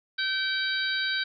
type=harmonic tone with a mistuned harmonic; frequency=770 Hz; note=G5; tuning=31 cents flat; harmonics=2 / 3 / 4 / 5 / 6; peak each=-28 / -37 / -37 / -31 / -34 dBFS; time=0.18-1.24 s; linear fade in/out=10 ms; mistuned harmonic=4; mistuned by=+29 cents; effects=none